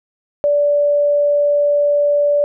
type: tone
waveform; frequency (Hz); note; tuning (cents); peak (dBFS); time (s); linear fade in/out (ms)
sine; 581; D5; -19; -11; 0.44-2.44; 0
effects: none